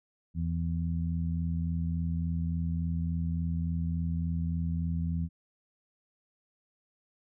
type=harmonic tone; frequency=83.5 Hz; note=E2; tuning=23 cents sharp; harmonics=1 / 2 / 3; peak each=-31 / -31 / -42 dBFS; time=0.34-5.29 s; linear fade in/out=50 ms; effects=none